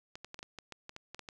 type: clicks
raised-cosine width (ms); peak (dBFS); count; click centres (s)
0.2; -27; 12; 0.155 / 0.246 / 0.344 / 0.391 / 0.429 / 0.587 / 0.723 / 0.894 / 0.964 / 1.146 / 1.193 / 1.288
effects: none